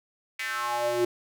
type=tone with high-pass filter sweep; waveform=square; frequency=120 Hz; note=B2; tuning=49 cents flat; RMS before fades=-28 dBFS; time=0.39-1.05 s; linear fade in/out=5 ms; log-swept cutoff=2200 to 350 Hz; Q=4.4; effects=none